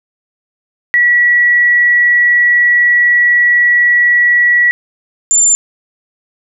sine tone pair in turn, 1936 / 7188 Hz, B6 / A8, -35 / +36 cents, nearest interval octave + major seventh, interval 2271 cents, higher second, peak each -6 dBFS, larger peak neither, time 0.94-4.71 / 5.31-5.55 s, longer first, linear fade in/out 0 ms, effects none

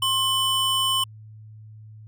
square tone pair together, 1067.4 / 3000 Hz, C6 / F#7, +34 / +23 cents, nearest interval octave + tritone, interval 1789 cents, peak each -26 / -22 dBFS, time 0.02-1.04 s, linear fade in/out 5 ms, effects added 108 Hz sine -41 dBFS peak until 2.07 s

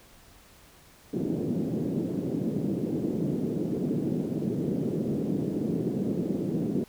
pink band-pass noise, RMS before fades -29 dBFS, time 1.13-6.84 s, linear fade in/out 2 ms, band 160 to 390 Hz, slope 24 dB/octave, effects pink hiss -55 dBFS RMS until 6.88 s

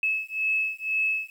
sine beating tone pair, 2593 / 2595 Hz, E7 / E7, -29 / -28 cents, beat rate 2 Hz, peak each -27 dBFS, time 0.03-1.3 s, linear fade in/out 2 ms, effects 9-bit

